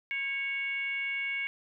sine tone with frequency modulation, 2215 Hz, C#7, 2 cents flat, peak -30 dBFS, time 0.11-1.47 s, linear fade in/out 0 ms, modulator 581 Hz, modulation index 0.6, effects none

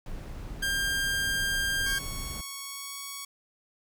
brown noise, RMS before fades -38 dBFS, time 0.06-2.41 s, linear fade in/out 2 ms
sawtooth tone, 1598 Hz, G6, 33 cents sharp, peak -23 dBFS, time 0.62-1.99 s, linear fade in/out 10 ms
5% pulse tone with pitch glide, 1108.7 to 1115.8 Hz, C#6 to C#6, 0 to +11 cents, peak -25 dBFS, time 1.86-3.25 s, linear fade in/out 5 ms, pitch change +11 cents, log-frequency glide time 2.62-2.96 s
effects none

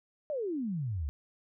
sine exponential sweep, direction down, 625 to 65.8 Hz, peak -31 dBFS, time 0.3-1.09 s, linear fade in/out 0 ms, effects none

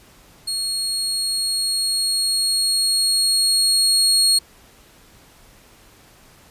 30% pulse tone with level ramp, 4298 Hz, C8, 46 cents sharp, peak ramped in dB -19 to -10 dBFS, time 0.47-4.39 s, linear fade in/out 10 ms, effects pink hiss -50 dBFS RMS until 6.5 s + resampled to 32000 Hz

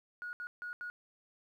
sine tone bursts at uneven times, 1450 Hz, F#6, 35 cents flat, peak -38 dBFS, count 4, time 0.22-0.33 / 0.4-0.47 / 0.62-0.73 / 0.81-0.9 s, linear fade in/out 0 ms, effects tanh soft clip ceiling -34 dBFS + 12-bit

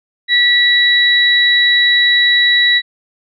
sine tone pair together, 1945 / 3900 Hz, B6 / B7, -27 / -23 cents, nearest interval octave, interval 1204 cents, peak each -11 dBFS, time 0.28-2.82 s, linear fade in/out 50 ms, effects none

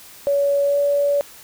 sine tone with pitch glide, 565 to 571.2 Hz, C#5 to D5, +33 to -48 cents, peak -15 dBFS, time 0.27-1.21 s, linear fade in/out 0 ms, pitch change +19 cents, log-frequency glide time 0.64-0.78 s, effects white hiss -43 dBFS RMS until 1.43 s

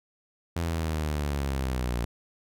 sawtooth linear sweep, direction down, 85.3 to 58.3 Hz, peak -23 dBFS, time 0.56-2.05 s, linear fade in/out 5 ms, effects none

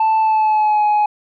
sine tone with pitch glide, 880 to 839.8 Hz, A5 to G#5, 0 to +19 cents, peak -9 dBFS, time 0-1.06 s, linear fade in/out 5 ms, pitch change -81 cents, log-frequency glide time 0.2-0.85 s, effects tanh soft clip ceiling -11 dBFS

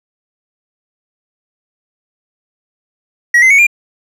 triangle tone with pitch steps, 1913 / 2062 / 2223 / 2396 Hz, A#6 / C7 / C#7 / D7, +44 / -26 / +4 / +34 cents, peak -3 dBFS, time 3.34-3.668 s, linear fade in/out 5 ms, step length 82 ms, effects none

